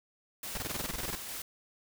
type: noise with tremolo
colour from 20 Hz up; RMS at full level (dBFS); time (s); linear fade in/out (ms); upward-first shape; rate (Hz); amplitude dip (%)
white; -40; 0.43-1.42; 2; square; 3.5; 25
type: noise bursts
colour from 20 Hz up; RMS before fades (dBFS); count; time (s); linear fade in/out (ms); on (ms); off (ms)
pink; -36; 13; 0.55-1.152; 2; 26; 22
effects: none